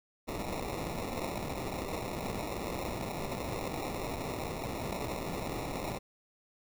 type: noise with sample-and-hold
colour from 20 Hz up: violet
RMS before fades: -37 dBFS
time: 0.27-5.99 s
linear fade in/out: 20 ms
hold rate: 1575 Hz
effects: none